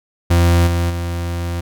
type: tone with level steps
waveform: 40% pulse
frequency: 86 Hz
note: F2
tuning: 26 cents flat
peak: -9 / -14 / -19 dBFS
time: 0.3-1.61 s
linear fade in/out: 10 ms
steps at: 0.66 / 0.89 s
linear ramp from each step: 20 ms
effects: none